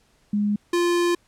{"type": "tone pair in turn", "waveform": ["sine", "square"], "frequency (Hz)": [206.8, 347.8], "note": ["G#3", "F4"], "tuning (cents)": [-7, -7], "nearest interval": "major sixth", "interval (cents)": 900, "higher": "second", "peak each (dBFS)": -19, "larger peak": "neither", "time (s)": [[0.33, 0.56], [0.73, 1.15]], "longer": "second", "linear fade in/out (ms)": 5, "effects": ["pink hiss -62 dBFS RMS until 1.27 s", "low-pass 10000 Hz 12 dB/octave"]}